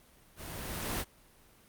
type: noise with level ramp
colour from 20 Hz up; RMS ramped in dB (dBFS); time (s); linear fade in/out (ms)
pink; -45 to -32; 0.36-1.05; 50
effects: pink hiss -61 dBFS RMS until 1.68 s + Opus 32 kbps